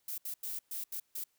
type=noise bursts at uneven times; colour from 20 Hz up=violet; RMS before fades=-39 dBFS; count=6; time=0.08-0.18 / 0.25-0.34 / 0.43-0.59 / 0.71-0.84 / 0.92-1 / 1.15-1.24 s; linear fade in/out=5 ms; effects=white hiss -75 dBFS RMS until 1.38 s